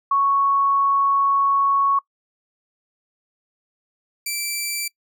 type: tone pair in turn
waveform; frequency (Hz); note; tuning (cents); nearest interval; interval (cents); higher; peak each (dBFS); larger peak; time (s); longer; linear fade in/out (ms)
sine / 10% pulse; 1108.7 / 2336; C#6 / D7; 0 / -10; octave + minor second; 1290; second; -15; neither; 0.11-1.99 / 4.26-4.88; first; 5
effects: noise-tail reverb RT60 0.1 s tail -23 dB re dry